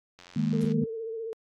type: click train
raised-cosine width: 0.2 ms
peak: -31 dBFS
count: 48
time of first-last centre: 0.19-0.72 s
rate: 88.7 Hz
type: chord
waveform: sine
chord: D# suspended fourth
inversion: none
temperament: equal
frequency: 155.56 / 207.7 / 233.1 Hz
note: D#3 / G#3 / A#3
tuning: 0 / 0 / 0 cents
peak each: -28 dBFS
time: 0.36-0.84 s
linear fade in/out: 5 ms
type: tone with vibrato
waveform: sine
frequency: 450.3 Hz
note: A4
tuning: 40 cents sharp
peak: -32 dBFS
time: 0.53-1.33 s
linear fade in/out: 0 ms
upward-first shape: sine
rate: 15 Hz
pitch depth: 40 cents each way
type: noise with exponential decay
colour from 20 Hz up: white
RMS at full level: -46 dBFS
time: 0.61-0.76 s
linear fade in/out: 2 ms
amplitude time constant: 31 ms
effects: AAC 32 kbps